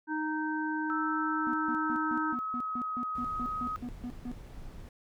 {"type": "harmonic tone", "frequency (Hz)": 310, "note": "D#4", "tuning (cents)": -6, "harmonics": [1, 3, 5], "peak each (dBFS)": [-32, -36, -36], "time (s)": [0.07, 2.36], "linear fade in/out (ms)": 50}
{"type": "tone with pitch glide", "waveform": "sine", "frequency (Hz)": [1315, 1262.2], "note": ["E6", "D#6"], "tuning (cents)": [-5, 24], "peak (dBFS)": -32, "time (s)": [0.9, 3.76], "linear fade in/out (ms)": 0, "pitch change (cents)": -71, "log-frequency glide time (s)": [1.35, 3.03]}
{"type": "tone bursts", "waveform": "triangle", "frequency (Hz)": 244.3, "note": "B3", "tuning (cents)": -19, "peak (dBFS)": -33, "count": 14, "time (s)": [1.47, 4.316], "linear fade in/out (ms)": 0, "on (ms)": 64, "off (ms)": 150}
{"type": "noise", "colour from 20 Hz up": "brown", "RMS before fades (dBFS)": -45, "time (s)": [3.15, 4.89], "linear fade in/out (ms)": 2}
{"effects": []}